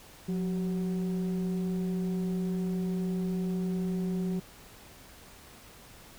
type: tone pair together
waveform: sine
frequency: 180 / 381.1 Hz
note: F#3 / G4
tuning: -47 / -49 cents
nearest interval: octave + minor second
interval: 1298 cents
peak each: -27 / -35 dBFS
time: 0.28-4.4 s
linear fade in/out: 10 ms
effects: tanh soft clip ceiling -25 dBFS + pink hiss -52 dBFS RMS until 6.18 s